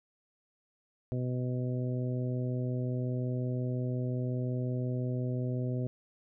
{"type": "harmonic tone", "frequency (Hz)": 125.6, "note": "B2", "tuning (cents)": 30, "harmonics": [1, 2, 3, 4, 5], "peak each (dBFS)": [-31, -37, -41, -43, -45], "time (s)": [1.12, 5.87], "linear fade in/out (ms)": 0, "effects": []}